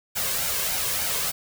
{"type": "noise with flanger", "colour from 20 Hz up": "white", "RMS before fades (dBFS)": -26, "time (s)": [0.15, 1.32], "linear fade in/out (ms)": 20, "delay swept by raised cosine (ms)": [1.3, 1.92], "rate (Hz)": 3.4, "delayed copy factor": 0.55, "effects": []}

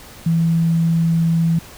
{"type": "tone", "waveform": "sine", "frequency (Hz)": 165.4, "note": "E3", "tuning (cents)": 6, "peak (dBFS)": -13, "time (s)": [0.26, 1.59], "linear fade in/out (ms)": 5, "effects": ["pink hiss -40 dBFS RMS until 1.77 s"]}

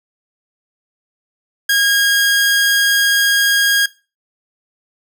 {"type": "tone", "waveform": "sawtooth", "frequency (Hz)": 1631, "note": "G#6", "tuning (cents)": -32, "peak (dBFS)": -8, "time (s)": [1.69, 3.86], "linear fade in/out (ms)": 5, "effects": ["noise-tail reverb RT60 0.3 s tail -19 dB re dry"]}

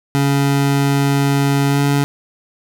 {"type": "tone with pitch glide", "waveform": "25% pulse", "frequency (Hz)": [140, 141.54], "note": ["C#3", "C#3"], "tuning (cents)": [18, 36], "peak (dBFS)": -9, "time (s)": [0.15, 2.04], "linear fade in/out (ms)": 0, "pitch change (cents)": 18, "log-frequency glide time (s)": [1.69, 1.8], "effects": []}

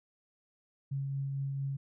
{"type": "tone with tremolo", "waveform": "sine", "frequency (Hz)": 137.6, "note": "C#3", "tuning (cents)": -12, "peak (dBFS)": -31, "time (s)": [0.91, 1.77], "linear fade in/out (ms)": 10, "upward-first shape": "triangle", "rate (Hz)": 4.4, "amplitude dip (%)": 25, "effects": []}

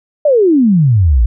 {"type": "exponential sweep", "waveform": "sine", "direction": "down", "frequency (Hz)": [620, 52], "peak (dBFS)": -6, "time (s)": [0.25, 1.26], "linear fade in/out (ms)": 5, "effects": []}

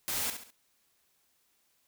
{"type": "noise with echo", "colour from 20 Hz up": "white", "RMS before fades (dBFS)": -33, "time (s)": [0.08, 0.3], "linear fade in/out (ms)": 0, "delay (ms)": 68, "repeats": 3, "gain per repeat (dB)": -8, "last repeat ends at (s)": 0.504, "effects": ["white hiss -72 dBFS RMS until 1.87 s"]}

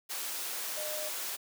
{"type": "tone in noise", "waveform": "sine", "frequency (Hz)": 610, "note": "D#5", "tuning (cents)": -34, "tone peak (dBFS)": -38, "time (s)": [0.76, 1.1], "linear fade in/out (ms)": 20, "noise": "white", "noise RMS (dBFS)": -37, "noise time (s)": [0.09, 1.37], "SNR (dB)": -4, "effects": ["high-pass 400 Hz 12 dB/octave"]}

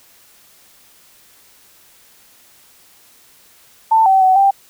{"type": "tone with pitch steps", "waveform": "sine", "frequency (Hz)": [890, 768, 752, 787], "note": ["A5", "G5", "F#5", "G5"], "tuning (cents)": [20, -36, 28, 7], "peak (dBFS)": -8, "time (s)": [3.91, 4.51], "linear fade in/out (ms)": 10, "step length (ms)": 150, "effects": ["white hiss -49 dBFS RMS until 4.69 s"]}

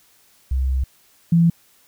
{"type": "tone pair in turn", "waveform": "sine", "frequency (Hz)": [65.41, 168.29], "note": ["C2", "E3"], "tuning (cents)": [0, 36], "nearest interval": "octave + major third", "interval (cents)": 1636, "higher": "second", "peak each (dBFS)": [-17, -11], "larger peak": "second", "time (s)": [[0.51, 0.84], [1.32, 1.5]], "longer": "first", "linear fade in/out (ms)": 5, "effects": ["white hiss -56 dBFS RMS until 1.87 s"]}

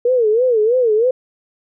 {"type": "tone with vibrato", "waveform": "sine", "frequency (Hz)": 466.2, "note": "A#4", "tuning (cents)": 0, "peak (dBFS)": -11, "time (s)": [0.05, 1.11], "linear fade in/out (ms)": 5, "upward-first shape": "sine", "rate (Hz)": 3.1, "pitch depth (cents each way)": 170, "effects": []}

